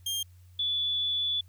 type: tone pair in turn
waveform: sawtooth / sine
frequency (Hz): 3203 / 3451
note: G7 / A7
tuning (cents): +37 / -34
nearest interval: minor second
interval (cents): 129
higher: second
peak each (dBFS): -26 / -26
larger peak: neither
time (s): 0.06-0.23 / 0.59-1.41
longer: second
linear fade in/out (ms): 5
effects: added 90 Hz sine -51 dBFS peak until 1.48 s + white hiss -68 dBFS RMS until 1.48 s